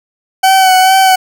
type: tone with vibrato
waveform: 40% pulse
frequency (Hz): 756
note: F#5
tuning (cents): +37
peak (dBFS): -4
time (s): 0.43-1.16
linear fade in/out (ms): 10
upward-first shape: sine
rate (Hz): 2.3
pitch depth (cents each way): 28
effects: none